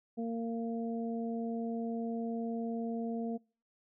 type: harmonic tone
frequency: 229.9 Hz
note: A#3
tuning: 24 cents flat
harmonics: 1 / 2 / 3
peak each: -34 / -40 / -44 dBFS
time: 0.17-3.38 s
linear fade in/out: 20 ms
effects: noise-tail reverb RT60 0.4 s tail -26 dB re dry